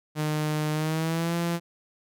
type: tone with pitch glide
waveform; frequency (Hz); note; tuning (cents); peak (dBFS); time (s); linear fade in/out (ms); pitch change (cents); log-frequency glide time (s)
sawtooth; 152.7 to 170.41; D#3 to F3; -32 to -42; -21; 0.15-1.6; 50; +190; 0.72-1.35
effects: none